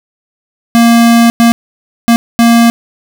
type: tone bursts at uneven times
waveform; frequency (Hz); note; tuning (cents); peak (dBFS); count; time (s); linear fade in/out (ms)
square; 233.1; A#3; 0; -4; 4; 0.75-1.3 / 1.4-1.52 / 2.08-2.16 / 2.39-2.7; 0
effects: none